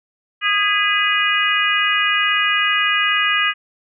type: harmonic tone with a mistuned harmonic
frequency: 412.6 Hz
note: G#4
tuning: 11 cents flat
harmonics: 3 / 4 / 5 / 6 / 7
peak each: -21 / -21 / -21 / -21 / -21 dBFS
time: 0.41-3.54 s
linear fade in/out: 50 ms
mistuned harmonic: 5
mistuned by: -52 cents
effects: none